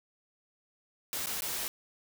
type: noise with dropouts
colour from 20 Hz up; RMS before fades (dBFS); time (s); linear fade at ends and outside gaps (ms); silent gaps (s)
white; -35; 1.13-1.68; 0; 1.259-1.269 / 1.407-1.421
effects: none